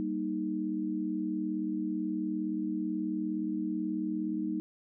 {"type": "chord", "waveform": "sine", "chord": "Eb major", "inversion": "first", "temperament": "just", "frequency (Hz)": [194.45, 233.3, 311.1], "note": ["G3", "Bb3", "Eb4"], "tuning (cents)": [-14, 2, 0], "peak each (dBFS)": [-36, -37, -32], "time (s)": [0, 4.6], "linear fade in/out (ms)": 0, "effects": []}